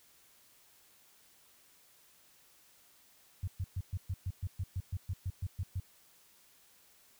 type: tone bursts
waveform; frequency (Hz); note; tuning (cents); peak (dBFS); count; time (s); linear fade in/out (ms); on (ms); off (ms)
sine; 92.5; F#2; 0; -32; 15; 3.43-5.8; 5; 46; 120
effects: white hiss -64 dBFS RMS until 7.19 s